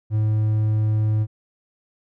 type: tone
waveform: triangle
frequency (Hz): 107.8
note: A2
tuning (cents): -35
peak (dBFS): -15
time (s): 0.1-1.27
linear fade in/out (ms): 50
effects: none